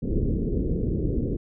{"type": "low-pass noise", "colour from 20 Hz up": "pink", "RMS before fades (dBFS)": -25, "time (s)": [0.02, 1.37], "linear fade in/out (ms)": 10, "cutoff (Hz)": 460, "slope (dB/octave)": 48, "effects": []}